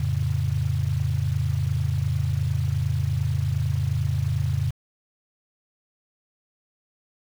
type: chord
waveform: sine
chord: F augmented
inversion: none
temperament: equal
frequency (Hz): 87.31 / 110 / 138.59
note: F2 / A2 / C#3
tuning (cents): 0 / 0 / 0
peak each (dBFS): -26 / -26 / -25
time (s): 0-4.71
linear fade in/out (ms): 5
effects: 7-bit